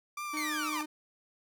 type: tone with vibrato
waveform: 30% pulse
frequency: 1174.7 Hz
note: D6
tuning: in tune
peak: -33 dBFS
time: 0.17-0.83 s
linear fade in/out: 5 ms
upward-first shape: triangle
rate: 3.6 Hz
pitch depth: 34 cents each way
type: tone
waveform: 45% pulse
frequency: 305.5 Hz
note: D#4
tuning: 32 cents flat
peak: -37 dBFS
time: 0.33-0.86 s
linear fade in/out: 10 ms
type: linear sweep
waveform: sawtooth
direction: down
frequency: 2217 to 865 Hz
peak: -31 dBFS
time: 0.37-0.81 s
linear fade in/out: 0 ms
effects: none